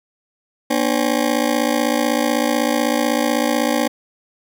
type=ring-modulated tone; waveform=20% pulse; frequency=270 Hz; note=C#4; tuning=45 cents flat; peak=-8 dBFS; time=0.7-3.88 s; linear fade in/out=10 ms; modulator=28 Hz; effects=none